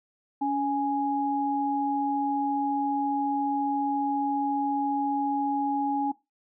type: tone pair together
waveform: sine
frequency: 281.7 / 830.6 Hz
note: C#4 / G#5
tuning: +28 / 0 cents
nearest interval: octave + perfect fifth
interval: 1872 cents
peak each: -27 / -26 dBFS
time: 0.41-6.12 s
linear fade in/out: 10 ms
effects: noise-tail reverb RT60 0.2 s tail -17 dB re dry